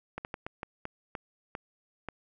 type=slowing click train; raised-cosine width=0.5 ms; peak=-21 dBFS; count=9; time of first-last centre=0.18-2.087 s; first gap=69 ms; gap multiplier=1.34; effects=none